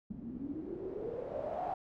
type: noise with low-pass filter sweep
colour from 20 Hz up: white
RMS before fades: -40 dBFS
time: 0.1-1.74 s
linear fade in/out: 5 ms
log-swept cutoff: 210 to 770 Hz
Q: 9.3
effects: none